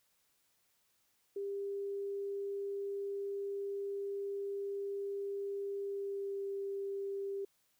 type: tone with pitch glide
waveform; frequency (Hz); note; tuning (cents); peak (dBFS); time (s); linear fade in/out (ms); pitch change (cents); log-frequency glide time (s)
sine; 398.8 to 395.4; G4 to G4; +30 to +15; -36; 1.36-7.45; 5; -15; 5.8-6.45
effects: white hiss -75 dBFS RMS until 7.79 s